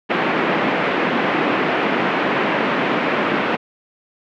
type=band-pass noise; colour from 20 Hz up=pink; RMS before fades=-19 dBFS; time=0.09-3.57 s; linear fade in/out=20 ms; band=200 to 2600 Hz; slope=24 dB/octave; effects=none